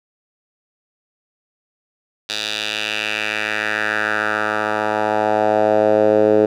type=tone with band-pass filter sweep; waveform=10% pulse; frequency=106.8 Hz; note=G#2; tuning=49 cents sharp; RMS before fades=-18 dBFS; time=2.29-6.46 s; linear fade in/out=5 ms; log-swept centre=4000 to 440 Hz; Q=2.5; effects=none